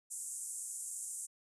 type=band-pass noise; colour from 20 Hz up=pink; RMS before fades=-43 dBFS; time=0.1-1.27 s; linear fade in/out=20 ms; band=7300 to 10000 Hz; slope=48 dB/octave; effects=resampled to 32000 Hz